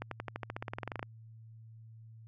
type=accelerating click train; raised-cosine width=0.5 ms; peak=-22 dBFS; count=18; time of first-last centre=0.02-1.029 s; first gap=93 ms; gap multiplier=0.94; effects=added 112 Hz sine -50 dBFS peak until 2.27 s